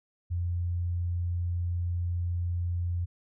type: tone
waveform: sine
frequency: 87.31 Hz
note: F2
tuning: in tune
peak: -27 dBFS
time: 0.3-3.06 s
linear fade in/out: 20 ms
effects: none